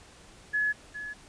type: tone with echo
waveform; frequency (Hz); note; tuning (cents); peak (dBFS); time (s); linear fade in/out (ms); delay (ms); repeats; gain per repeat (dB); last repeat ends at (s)
sine; 1700; G#6; +40; -24; 0.53-0.73; 20; 410; 1; -11; 1.14
effects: pink hiss -53 dBFS RMS until 1.28 s + resampled to 22050 Hz